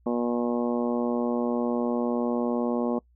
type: harmonic tone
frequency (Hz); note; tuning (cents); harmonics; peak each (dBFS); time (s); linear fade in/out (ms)
120.2; B2; -46; 2 / 3 / 4 / 5 / 6 / 7 / 8 / 9; -26 / -31 / -31 / -33 / -40 / -38 / -43 / -40; 0.06-2.99; 5
effects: noise-tail reverb RT60 0.1 s tail -23 dB re dry + added 60 Hz sine -58 dBFS peak until 3.15 s